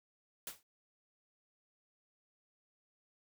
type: noise with exponential decay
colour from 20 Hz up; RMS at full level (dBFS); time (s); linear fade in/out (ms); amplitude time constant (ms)
white; -39; 0.47-0.63; 2; 33
effects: none